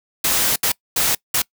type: noise bursts at uneven times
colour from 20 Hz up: white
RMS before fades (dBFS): -18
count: 4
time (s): 0.24-0.56 / 0.63-0.72 / 0.96-1.15 / 1.34-1.42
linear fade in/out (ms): 5
effects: noise-tail reverb RT60 0.1 s tail -24 dB re dry